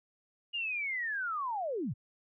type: linear sweep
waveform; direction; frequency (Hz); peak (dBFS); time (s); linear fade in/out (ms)
sine; down; 2873 to 86; -32; 0.53-1.94; 20
effects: none